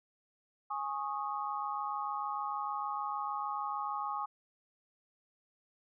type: chord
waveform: sine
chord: Ab suspended fourth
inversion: none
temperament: equal with one note detuned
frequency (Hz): 830.6 / 1097.9 / 1244.5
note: Ab5 / Db6 / Eb6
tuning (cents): 0 / -17 / 0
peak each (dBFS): -38 / -38 / -39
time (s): 0.7-4.26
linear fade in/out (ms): 10
effects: none